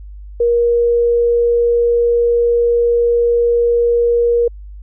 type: tone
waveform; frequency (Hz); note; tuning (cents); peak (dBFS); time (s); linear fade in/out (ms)
sine; 473.6; A#4; +27; -10; 0.4-4.48; 5
effects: added 50 Hz sine -30 dBFS peak until 4.82 s